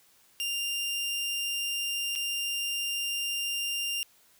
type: tone with dropouts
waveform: sawtooth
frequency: 2794 Hz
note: F7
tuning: in tune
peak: -26 dBFS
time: 0.4-4.03 s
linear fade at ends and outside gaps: 0 ms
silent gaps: 2.153-2.159 s
effects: white hiss -62 dBFS RMS until 4.39 s